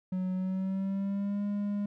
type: tone with pitch glide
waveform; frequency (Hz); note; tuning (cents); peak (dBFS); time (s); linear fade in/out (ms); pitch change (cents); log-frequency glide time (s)
triangle; 185 to 204.1; F#3 to G#3; 0 to -30; -27; 0.12-1.86; 5; +170; 0.34-1.44
effects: none